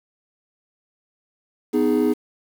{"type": "chord", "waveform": "triangle", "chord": "G# minor", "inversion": "first", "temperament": "just", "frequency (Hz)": [249.2, 311.5, 415.3], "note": ["B3", "D#4", "G#4"], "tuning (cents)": [16, 2, 0], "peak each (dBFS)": -18, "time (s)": [1.73, 2.14], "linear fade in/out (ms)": 20, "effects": ["tanh soft clip ceiling -8 dBFS", "7-bit"]}